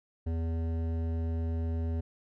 sine tone with hard clipping, 82.2 Hz, E2, 4 cents flat, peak -31 dBFS, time 0.26-2.01 s, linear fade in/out 10 ms, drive 13 dB, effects none

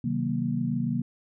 sine chord, C half-diminished seventh, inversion none, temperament just, 130.81 / 156.98 / 188.37 / 235.5 Hz, C3 / Eb3 / Gb3 / Bb3, 0 / +16 / +31 / +18 cents, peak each -31 / -32 / -32 / -28 dBFS, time 0.04-1.02 s, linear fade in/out 5 ms, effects none

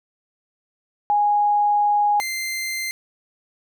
sine / sawtooth tone pair in turn, 827 / 2084 Hz, G#5 / C7, -8 / -7 cents, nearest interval octave + major third, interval 1601 cents, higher second, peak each -15 / -21 dBFS, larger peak first, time 1.1-2.2 / 2.2-2.91 s, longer first, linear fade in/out 0 ms, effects none

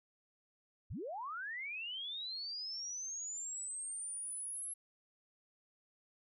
sine linear sweep, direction up, 47.84 to 11110 Hz, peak -40 dBFS, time 0.9-4.74 s, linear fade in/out 10 ms, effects none

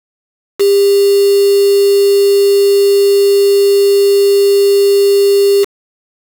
sine tone with quantisation, 400 Hz, G4, 35 cents sharp, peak -6 dBFS, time 0.59-5.65 s, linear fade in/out 20 ms, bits 3, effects none

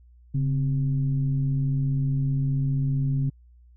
sine tone with frequency modulation, 138.6 Hz, C#3, in tune, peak -21 dBFS, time 0.34-3.3 s, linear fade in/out 10 ms, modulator 121 Hz, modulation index 0.5, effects added 60 Hz sine -50 dBFS peak until 3.76 s

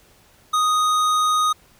sine tone with hard clipping, 1244.5 Hz, D#6, in tune, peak -18 dBFS, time 0.53-1.53 s, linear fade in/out 10 ms, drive 14 dB, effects pink hiss -54 dBFS RMS until 1.79 s

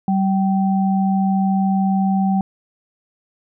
sine tone pair together, 193 / 773.7 Hz, G3 / G5, -27 / -23 cents, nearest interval 2 octaves, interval 2404 cents, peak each -15 / -22 dBFS, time 0.08-2.41 s, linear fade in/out 2 ms, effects none

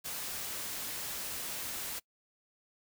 white noise, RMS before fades -39 dBFS, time 0.04-2 s, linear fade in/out 20 ms, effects noise-tail reverb RT60 0.1 s tail -24 dB re dry

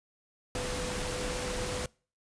sine tone in noise, 499.2 Hz, B4, 19 cents sharp, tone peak -37 dBFS, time 0.55-1.86 s, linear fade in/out 2 ms, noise pink, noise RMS -35 dBFS, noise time 0.55-1.86 s, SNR -5 dB, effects noise-tail reverb RT60 0.4 s tail -25 dB re dry + resampled to 22050 Hz

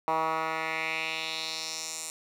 10% pulse tone with band-pass filter sweep, 160 Hz, D#3, 49 cents sharp, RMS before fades -32 dBFS, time 0.08-2.1 s, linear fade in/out 0 ms, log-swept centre 980 to 8100 Hz, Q 2.5, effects 9-bit

